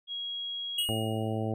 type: tone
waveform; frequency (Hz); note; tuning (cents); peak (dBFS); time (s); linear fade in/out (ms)
sine; 3300; G#7; -12; -33; 0.07-0.86; 50
type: tone with exponential decay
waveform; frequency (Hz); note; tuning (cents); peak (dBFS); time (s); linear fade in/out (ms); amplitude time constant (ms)
square; 2873; F7; +48; -26; 0.78-1.52; 5; 160
type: harmonic tone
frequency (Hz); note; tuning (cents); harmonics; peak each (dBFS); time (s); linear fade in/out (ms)
110; A2; 0; 1 / 2 / 3 / 4 / 5 / 6 / 7; -32 / -35 / -37 / -38 / -39 / -40 / -40; 0.89-1.54; 0
effects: none